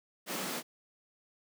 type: high-pass noise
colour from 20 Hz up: pink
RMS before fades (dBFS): -37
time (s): 0.26-0.63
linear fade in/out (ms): 50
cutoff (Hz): 160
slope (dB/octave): 96
effects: none